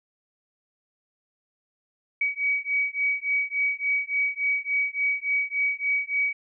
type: beating tone pair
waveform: sine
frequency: 2265 / 2268.5 Hz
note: C#7 / C#7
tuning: +37 / +39 cents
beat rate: 3.5 Hz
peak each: -26 dBFS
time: 2.21-6.33 s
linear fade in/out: 5 ms
effects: none